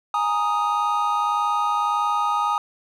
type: chord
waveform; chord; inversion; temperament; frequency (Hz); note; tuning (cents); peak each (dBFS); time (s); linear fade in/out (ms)
triangle; Ab suspended second; none; equal; 830.6 / 932.3 / 1244.5; Ab5 / Bb5 / Eb6; 0 / 0 / 0; -23 / -24 / -20; 0.14-2.58; 2
effects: none